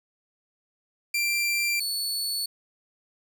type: tone pair in turn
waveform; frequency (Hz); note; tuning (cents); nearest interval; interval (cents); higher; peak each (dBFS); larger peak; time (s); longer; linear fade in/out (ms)
sawtooth; 2363 / 4434; D7 / C#8; +10 / 0; major seventh; 1090; second; -20 / -24; first; 1.14-1.8 / 1.8-2.46; neither; 5
effects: none